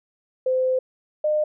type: tone pair in turn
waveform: sine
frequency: 515 / 607.5 Hz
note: C5 / D#5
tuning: -28 / -42 cents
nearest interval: minor third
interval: 286 cents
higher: second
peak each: -18 / -18 dBFS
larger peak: neither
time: 0.46-0.79 / 1.24-1.44 s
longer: first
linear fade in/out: 5 ms
effects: none